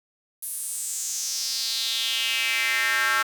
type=tone with high-pass filter sweep; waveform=square; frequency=122.2 Hz; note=B2; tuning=18 cents flat; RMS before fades=-26 dBFS; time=0.42-3.23 s; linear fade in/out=10 ms; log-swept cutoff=11000 to 1400 Hz; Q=3.8; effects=8-bit